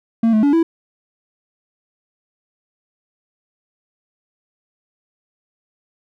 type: tone with pitch steps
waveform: triangle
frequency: 227.7 / 216.2 / 285.8 / 330.3 Hz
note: A#3 / A3 / D4 / E4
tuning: -40 / -30 / -47 / +4 cents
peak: -9 dBFS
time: 0.23-0.63 s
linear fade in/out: 5 ms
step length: 100 ms
effects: none